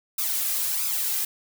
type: noise with flanger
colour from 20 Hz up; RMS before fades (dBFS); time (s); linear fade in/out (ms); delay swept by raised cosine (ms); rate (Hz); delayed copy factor
blue; -26; 0.18-1.25; 5; 0.8 to 2.5; 1.5; +0.65
effects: none